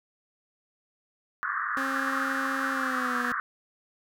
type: band-pass noise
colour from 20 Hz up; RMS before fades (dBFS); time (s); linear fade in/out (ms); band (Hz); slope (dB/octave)
pink; -30; 1.43-3.4; 0; 1100 to 1800; 96
type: tone with pitch glide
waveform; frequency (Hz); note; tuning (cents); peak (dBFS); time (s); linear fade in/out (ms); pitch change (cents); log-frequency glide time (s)
sawtooth; 268.6 to 244.9; C4 to B3; +46 to -14; -28; 1.77-3.32; 0; -160; 2.71-3.19
effects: none